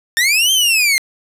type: linear two-way sweep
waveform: sawtooth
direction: up then down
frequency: 1772 to 3178 to 2073 Hz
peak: -8 dBFS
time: 0.17-0.98 s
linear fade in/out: 0 ms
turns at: 0.52 s
effects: resampled to 32000 Hz + 7-bit